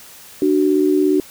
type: tone pair together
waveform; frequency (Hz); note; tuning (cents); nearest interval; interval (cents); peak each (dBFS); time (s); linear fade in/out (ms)
sine; 297.1 / 374.3; D4 / F#4; +20 / +20; major third; 400; -15; 0.42-1.2; 2
effects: white hiss -41 dBFS RMS until 1.3 s